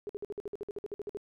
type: tone bursts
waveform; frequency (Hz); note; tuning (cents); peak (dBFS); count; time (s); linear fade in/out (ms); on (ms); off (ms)
sine; 410; G#4; -22; -34; 15; 0.07-1.171; 0; 23; 54
effects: none